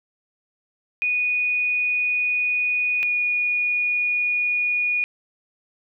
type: tone pair in turn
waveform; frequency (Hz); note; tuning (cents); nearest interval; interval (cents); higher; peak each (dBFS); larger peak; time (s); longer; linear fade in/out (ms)
sine; 2470 / 2452; D#7 / D#7; -13 / -26; unison; 13; first; -19; neither; 1.02-3.03 / 3.03-5.04; neither; 0
effects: none